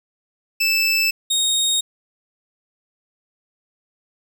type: tone pair in turn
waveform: 25% pulse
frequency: 2637 / 3729 Hz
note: E7 / A#7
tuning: 0 / 0 cents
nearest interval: tritone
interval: 600 cents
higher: second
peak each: -12 / -13 dBFS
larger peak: first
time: 0.6-1.11 / 1.3-1.81 s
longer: neither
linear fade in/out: 10 ms
effects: none